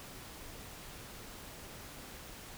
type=silence; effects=pink hiss -49 dBFS RMS until 2.57 s